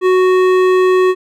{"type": "tone with hard clipping", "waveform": "sine", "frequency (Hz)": 370, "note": "F#4", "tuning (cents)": 0, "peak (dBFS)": -10, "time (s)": [0.01, 1.15], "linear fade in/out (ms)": 50, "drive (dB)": 13, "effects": []}